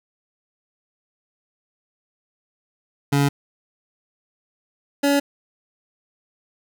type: tone pair in turn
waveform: 25% pulse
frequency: 141.5 / 283 Hz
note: C#3 / C#4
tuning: +36 / +36 cents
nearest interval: octave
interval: 1200 cents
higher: second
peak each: -12 dBFS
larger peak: neither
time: 3.12-3.29 / 5.03-5.2 s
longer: neither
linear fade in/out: 10 ms
effects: none